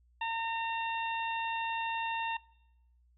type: harmonic tone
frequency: 912 Hz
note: A#5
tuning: 38 cents flat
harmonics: 1 / 2 / 3 / 4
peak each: -33 / -40 / -38 / -45 dBFS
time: 0.21-2.37 s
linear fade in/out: 5 ms
effects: noise-tail reverb RT60 0.8 s tail -22 dB re dry + added 60 Hz sine -63 dBFS peak until 3.17 s